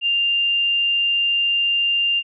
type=tone; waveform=sine; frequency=2794 Hz; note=F7; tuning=in tune; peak=-16 dBFS; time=0.01-2.23 s; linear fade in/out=50 ms; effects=none